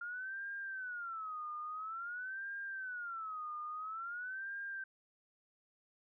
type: tone with vibrato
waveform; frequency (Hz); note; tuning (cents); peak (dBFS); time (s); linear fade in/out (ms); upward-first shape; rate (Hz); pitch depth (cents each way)
sine; 1396.9; F6; 0; -40; 0.01-4.84; 5; sine; 0.49; 240
effects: none